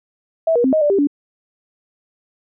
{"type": "tone with pitch steps", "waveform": "sine", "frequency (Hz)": [652, 478.8, 262.3, 626, 588, 395, 287.3], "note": ["E5", "A#4", "C4", "D#5", "D5", "G4", "D4"], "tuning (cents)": [-19, 46, 4, 10, 2, 13, -38], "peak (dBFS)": -12, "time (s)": [0.47, 1.072], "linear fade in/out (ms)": 5, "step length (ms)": 86, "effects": []}